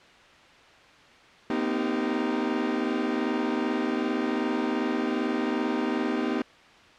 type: chord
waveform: 40% pulse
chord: C minor seventh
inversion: third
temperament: equal with one note detuned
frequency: 233.1 / 255.7 / 311.1 / 392 Hz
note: Bb3 / C4 / Eb4 / G4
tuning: 0 / -40 / 0 / 0 cents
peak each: -31 / -29 / -29 / -31 dBFS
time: 1.5-6.42 s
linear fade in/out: 2 ms
effects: white hiss -52 dBFS RMS until 6.98 s + low-pass 3000 Hz 12 dB/octave